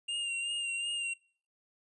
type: tone with vibrato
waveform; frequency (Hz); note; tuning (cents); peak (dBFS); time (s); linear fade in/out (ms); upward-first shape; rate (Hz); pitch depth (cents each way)
square; 2794; F7; 0; -33; 0.08-1.14; 10; sine; 2.7; 32
effects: noise-tail reverb RT60 0.5 s tail -24 dB re dry + resampled to 24000 Hz